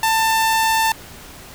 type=tone; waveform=sawtooth; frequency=891 Hz; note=A5; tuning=22 cents sharp; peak=-11 dBFS; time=0.03-0.92 s; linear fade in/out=2 ms; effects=pink hiss -39 dBFS RMS until 1.54 s